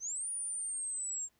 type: linear two-way sweep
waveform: sine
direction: up then down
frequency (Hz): 5920 to 9620 to 7390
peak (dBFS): -35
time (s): 0-1.29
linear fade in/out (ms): 50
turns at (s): 0.3
effects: pink hiss -74 dBFS RMS until 1.39 s